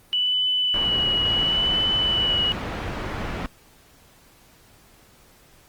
sine tone with vibrato, 2960 Hz, F#7, in tune, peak -19 dBFS, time 0.13-2.52 s, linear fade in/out 0 ms, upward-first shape sine, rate 0.72 Hz, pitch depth 25 cents each way
pink low-pass noise, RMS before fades -30 dBFS, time 0.74-3.46 s, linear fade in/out 0 ms, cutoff 2400 Hz, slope 12 dB/octave
effects pink hiss -54 dBFS RMS until 5.68 s + Opus 32 kbps

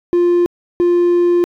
triangle tone pair in turn, 349.7 / 349.7 Hz, F4 / F4, +2 / +2 cents, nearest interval unison, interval 0 cents, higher neither, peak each -7 dBFS, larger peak neither, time 0.13-0.46 / 0.8-1.44 s, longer second, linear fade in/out 0 ms, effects tanh soft clip ceiling -3 dBFS

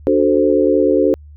sine chord, D dominant seventh, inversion none, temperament equal, 293.7 / 370 / 440 / 523.3 Hz, D4 / F#4 / A4 / C5, 0 / 0 / 0 / 0 cents, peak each -16 dBFS, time 0.07-1.14 s, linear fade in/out 0 ms, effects added 74 Hz sine -36 dBFS peak until 1.36 s

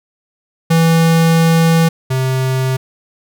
square tone pair in turn, 164.5 / 130.74 Hz, E3 / C3, -3 / -1 cents, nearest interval major third, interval 398 cents, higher first, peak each -9 / -14 dBFS, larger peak first, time 0.7-1.89 / 2.1-2.77 s, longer first, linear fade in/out 10 ms, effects none

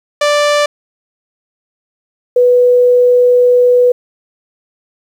sawtooth / sine tone pair in turn, 587.3 / 492.9 Hz, D5 / B4, 0 / -3 cents, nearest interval minor third, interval 303 cents, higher first, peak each -5 dBFS, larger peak neither, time 0.21-0.66 / 2.36-3.92 s, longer second, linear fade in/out 5 ms, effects low-pass 7000 Hz 12 dB/octave + 7-bit

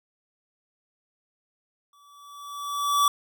square tone with exponential growth, 1151 Hz, D6, 35 cents flat, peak -17 dBFS, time 1.93-3.08 s, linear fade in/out 2 ms, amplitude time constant 250 ms, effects none

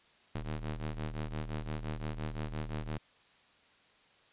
sawtooth ring-modulated tone, 76.6 Hz, D#2, 27 cents flat, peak -29 dBFS, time 0.35-2.98 s, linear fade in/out 5 ms, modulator 41.2 Hz, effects white hiss -64 dBFS RMS until 4.32 s + resampled to 8000 Hz

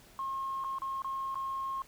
sine tone with dropouts, 1075 Hz, C6, 47 cents sharp, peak -32 dBFS, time 0.19-1.82 s, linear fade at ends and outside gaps 1 ms, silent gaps 0.64-0.645 / 0.785-0.819 / 1.02-1.045 / 1.345-1.355 s, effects tanh soft clip ceiling -28 dBFS + pink hiss -58 dBFS RMS until 1.87 s

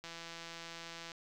click train, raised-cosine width 0.2 ms, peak -29 dBFS, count 181, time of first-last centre 0.04-1.118 s, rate 167 Hz, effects 10-bit

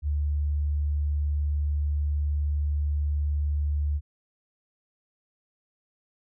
sine tone, 73.42 Hz, D2, in tune, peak -23 dBFS, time 0.02-4.01 s, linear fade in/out 50 ms, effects none

